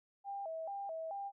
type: tone with vibrato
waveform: sine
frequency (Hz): 718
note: F5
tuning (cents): +48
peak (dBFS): -39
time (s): 0.24-1.32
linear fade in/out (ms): 50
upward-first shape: square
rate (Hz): 2.3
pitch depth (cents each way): 180
effects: none